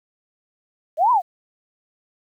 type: linear two-way sweep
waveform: sine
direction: up then down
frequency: 578 to 1028 to 667 Hz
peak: -13 dBFS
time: 0.97-1.22 s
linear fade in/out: 50 ms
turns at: 1.11 s
effects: 9-bit